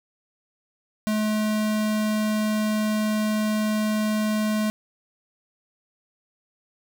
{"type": "tone", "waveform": "square", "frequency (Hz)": 214.2, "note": "A3", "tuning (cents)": -46, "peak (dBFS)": -22, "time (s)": [1.07, 4.7], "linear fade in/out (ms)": 0, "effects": []}